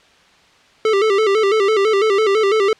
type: tone with vibrato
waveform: square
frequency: 415.3 Hz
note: G#4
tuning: in tune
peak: -13 dBFS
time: 0.85-2.73 s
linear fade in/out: 2 ms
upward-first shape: square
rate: 6 Hz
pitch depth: 91 cents each way
effects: white hiss -50 dBFS RMS until 2.79 s + low-pass 4000 Hz 12 dB/octave

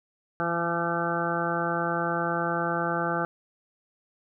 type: harmonic tone with a mistuned harmonic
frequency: 170 Hz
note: F3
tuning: 46 cents flat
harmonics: 1 / 2 / 3 / 4 / 5 / 7 / 8 / 9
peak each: -33 / -33 / -33 / -33 / -33 / -33 / -33 / -33 dBFS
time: 0.4-3.25 s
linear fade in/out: 0 ms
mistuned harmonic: 1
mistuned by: -21 cents
effects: none

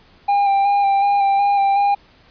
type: tone with vibrato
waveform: triangle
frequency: 799 Hz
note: G5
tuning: 33 cents sharp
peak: -11 dBFS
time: 0.28-1.95 s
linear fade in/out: 10 ms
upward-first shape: square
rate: 2.7 Hz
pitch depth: 18 cents each way
effects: pink hiss -51 dBFS RMS until 2.3 s + resampled to 11025 Hz

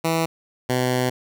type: tone pair in turn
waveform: 10% pulse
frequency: 163.7 / 126.24 Hz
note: E3 / B2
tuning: -12 / +38 cents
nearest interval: major third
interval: 450 cents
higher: first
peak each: -11 dBFS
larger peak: neither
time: 0.04-0.26 / 0.69-1.1 s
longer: second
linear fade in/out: 10 ms
effects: none

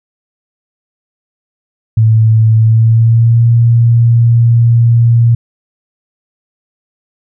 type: tone with pitch glide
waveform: sine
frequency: 111 to 117.13 Hz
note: A2 to A#2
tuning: +16 to +9 cents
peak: -4 dBFS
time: 1.97-5.35 s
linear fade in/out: 5 ms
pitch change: +93 cents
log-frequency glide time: 2.57-3.46 s
effects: none

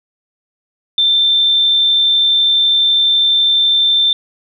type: tone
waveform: sine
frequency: 3564 Hz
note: A7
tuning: 22 cents sharp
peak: -9 dBFS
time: 0.98-4.13 s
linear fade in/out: 2 ms
effects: none

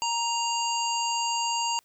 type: harmonic tone with a mistuned harmonic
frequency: 934 Hz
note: A#5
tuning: 3 cents sharp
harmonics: 1 / 3 / 5 / 7 / 8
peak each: -27 / -32 / -34 / -35 / -36 dBFS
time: 0.02-1.79 s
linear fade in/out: 0 ms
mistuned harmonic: 7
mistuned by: +42 cents
effects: white hiss -66 dBFS RMS until 1.84 s

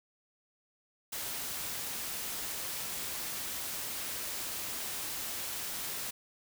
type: noise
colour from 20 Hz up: white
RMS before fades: -38 dBFS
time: 1.12-6.11 s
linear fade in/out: 10 ms
effects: none

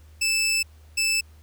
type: tone pair in turn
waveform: 20% pulse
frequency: 2633 / 2633 Hz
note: E7 / E7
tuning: -3 / -3 cents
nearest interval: unison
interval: 0 cents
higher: neither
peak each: -16 dBFS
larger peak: neither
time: 0.21-0.63 / 0.97-1.21 s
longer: first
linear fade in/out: 10 ms
effects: added 77 Hz sine -47 dBFS peak until 1.42 s + pink hiss -60 dBFS RMS until 1.42 s

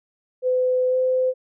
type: tone with pitch glide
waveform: sine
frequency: 507 to 512.9 Hz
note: B4 to C5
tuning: +45 to -35 cents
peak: -17 dBFS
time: 0.42-1.34 s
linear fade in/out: 50 ms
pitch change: +20 cents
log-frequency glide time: 0.89-0.96 s
effects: none

